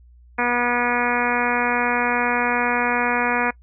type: harmonic tone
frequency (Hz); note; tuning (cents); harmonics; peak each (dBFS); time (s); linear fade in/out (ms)
242.5; B3; -31; 1 / 2 / 3 / 4 / 5 / 6 / 7 / 8 / 9 / 10; -27 / -27 / -27 / -25 / -29 / -27 / -26 / -31 / -28 / -29; 0.38-3.51; 10
effects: noise-tail reverb RT60 0.1 s tail -23 dB re dry + added 60 Hz sine -46 dBFS peak until 3.62 s